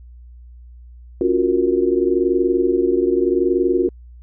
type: chord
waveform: sine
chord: Gb major seventh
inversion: second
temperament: equal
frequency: 277.2 / 349.2 / 370 / 466.2 Hz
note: Db4 / F4 / Gb4 / Bb4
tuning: 0 / 0 / 0 / 0 cents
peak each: -23 / -18 / -18 / -23 dBFS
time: 1.21-3.89 s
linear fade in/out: 2 ms
effects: added 60 Hz sine -38 dBFS peak until 4.22 s